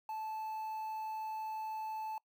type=tone with quantisation; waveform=triangle; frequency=874 Hz; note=A5; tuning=12 cents flat; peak=-36 dBFS; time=0.09-2.18 s; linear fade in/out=2 ms; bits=10; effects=noise-tail reverb RT60 0.1 s tail -25 dB re dry